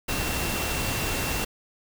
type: tone in noise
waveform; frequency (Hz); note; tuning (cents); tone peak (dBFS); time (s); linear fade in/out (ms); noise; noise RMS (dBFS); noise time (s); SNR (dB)
sine; 2717; F7; -48; -35; 0.08-1.45; 10; pink; -28; 0.08-1.45; -10
effects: none